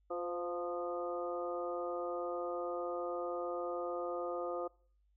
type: harmonic tone with a mistuned harmonic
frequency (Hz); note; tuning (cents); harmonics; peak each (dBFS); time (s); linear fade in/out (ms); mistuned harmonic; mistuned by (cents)
175.6; F3; +10; 2 / 3 / 4 / 5 / 6 / 7; -41 / -39 / -44 / -52 / -54 / -44; 0.1-4.68; 10; 3; -30
effects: noise-tail reverb RT60 0.5 s tail -24 dB re dry + added 50 Hz sine -69 dBFS peak until 5.16 s